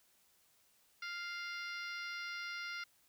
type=harmonic tone; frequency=698.5 Hz; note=F5; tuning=in tune; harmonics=2 / 3 / 4 / 5 / 6 / 7 / 8; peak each=-44 / -45 / -52 / -56 / -54 / -52 / -56 dBFS; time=1.02-2.84 s; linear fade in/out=5 ms; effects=white hiss -71 dBFS RMS until 3.08 s